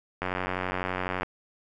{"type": "click train", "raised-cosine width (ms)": 0.5, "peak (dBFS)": -14, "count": 94, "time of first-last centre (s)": [0.22, 1.232], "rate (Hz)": 91.9, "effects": []}